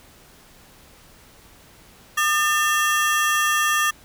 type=ring-modulated tone; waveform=35% pulse; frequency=1500 Hz; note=F#6; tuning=23 cents sharp; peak=-13 dBFS; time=2.17-3.91 s; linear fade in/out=10 ms; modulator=291 Hz; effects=pink hiss -50 dBFS RMS until 4.04 s